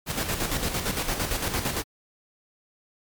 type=noise with tremolo; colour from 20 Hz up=pink; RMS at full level=-26 dBFS; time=0.06-1.84 s; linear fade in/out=50 ms; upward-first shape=square; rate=8.8 Hz; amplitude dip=50%; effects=MP3 96 kbps